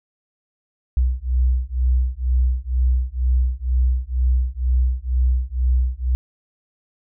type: beating tone pair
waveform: sine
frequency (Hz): 61.74 / 63.84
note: B1 / C2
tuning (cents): 0 / -42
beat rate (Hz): 2.1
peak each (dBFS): -19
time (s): 0.97-6.15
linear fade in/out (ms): 0
effects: none